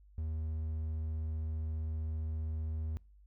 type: tone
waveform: triangle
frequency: 78.8 Hz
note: D#2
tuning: 23 cents sharp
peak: -32 dBFS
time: 0.18-2.97 s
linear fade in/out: 0 ms
effects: noise-tail reverb RT60 0.4 s tail -26 dB re dry + added 50 Hz sine -57 dBFS peak until 3.26 s